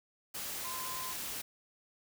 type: tone in noise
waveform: sine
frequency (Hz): 1030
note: C6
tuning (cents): -28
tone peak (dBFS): -42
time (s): 0.64-1.13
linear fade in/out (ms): 10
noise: white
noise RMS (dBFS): -40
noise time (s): 0.34-1.42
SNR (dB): -5
effects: none